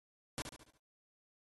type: noise with echo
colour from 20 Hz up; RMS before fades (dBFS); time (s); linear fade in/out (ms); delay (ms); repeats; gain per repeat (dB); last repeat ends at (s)
pink; -39; 0.38-0.42; 0; 71; 5; -7; 0.775
effects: AAC 32 kbps